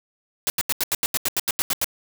white noise bursts, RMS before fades -22 dBFS, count 13, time 0.47-1.844 s, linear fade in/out 0 ms, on 30 ms, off 82 ms, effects none

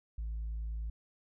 sine tone, 55 Hz, A1, in tune, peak -33 dBFS, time 0.18-0.9 s, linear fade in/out 5 ms, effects tanh soft clip ceiling -33 dBFS

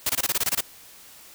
white noise bursts, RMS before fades -23 dBFS, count 10, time 0.06-0.608 s, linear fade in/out 5 ms, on 35 ms, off 22 ms, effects white hiss -48 dBFS RMS until 1.34 s

